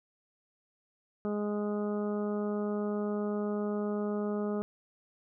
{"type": "harmonic tone", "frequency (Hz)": 207.7, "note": "G#3", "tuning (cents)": 0, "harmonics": [1, 2, 3, 4, 5, 6, 7], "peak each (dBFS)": [-32, -34, -40, -47, -52, -45, -55], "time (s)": [1.25, 4.62], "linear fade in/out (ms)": 0, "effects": []}